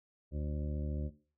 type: harmonic tone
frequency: 74.2 Hz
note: D2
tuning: 18 cents sharp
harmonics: 1 / 2 / 3 / 4 / 5 / 7 / 8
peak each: -35 / -41 / -45 / -47 / -49 / -52 / -53 dBFS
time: 0.31-1.11 s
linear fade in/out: 50 ms
effects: noise-tail reverb RT60 0.4 s tail -17 dB re dry